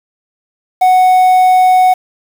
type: tone with quantisation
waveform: triangle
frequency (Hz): 740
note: F#5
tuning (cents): 0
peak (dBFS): -3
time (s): 0.81-1.94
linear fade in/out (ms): 10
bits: 5
effects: none